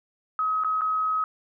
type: tone with dropouts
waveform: sine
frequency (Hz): 1272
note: D#6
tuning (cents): +38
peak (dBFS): -22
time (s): 0.39-1.24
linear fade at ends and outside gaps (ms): 1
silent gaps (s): 0.637-0.646 / 0.81-0.817
effects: none